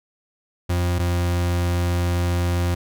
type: tone pair in turn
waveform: 40% pulse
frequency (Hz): 88 / 87.58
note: F2 / F2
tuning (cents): +14 / +5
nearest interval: unison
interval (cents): 9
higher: first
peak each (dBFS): -18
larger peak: neither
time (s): 0.69-0.99 / 0.99-2.75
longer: second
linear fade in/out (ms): 10
effects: none